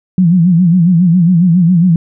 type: tone with vibrato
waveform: sine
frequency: 174.61 Hz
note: F3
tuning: in tune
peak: -5 dBFS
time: 0.18-1.96 s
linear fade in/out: 2 ms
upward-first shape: sine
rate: 7.3 Hz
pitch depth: 120 cents each way
effects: none